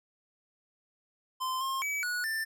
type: tone with pitch steps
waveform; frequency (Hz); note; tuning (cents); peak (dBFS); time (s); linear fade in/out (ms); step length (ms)
square; 1035 / 1067 / 2285 / 1463 / 1779; C6 / C6 / D7 / F#6 / A6; -19 / +34 / -48 / -20 / +19; -31; 1.4-2.45; 20; 210
effects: none